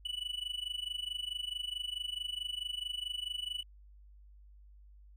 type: tone with amplitude modulation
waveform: triangle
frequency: 2960 Hz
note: F#7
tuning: in tune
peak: -31 dBFS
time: 0.05-3.63 s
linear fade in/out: 5 ms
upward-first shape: sine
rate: 24.6 Hz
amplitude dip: 90%
effects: added 50 Hz sine -54 dBFS peak until 5.16 s